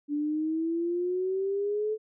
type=exponential sweep; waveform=sine; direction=up; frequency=289.3 to 436.7 Hz; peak=-26 dBFS; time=0.08-1.98 s; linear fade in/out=50 ms; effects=none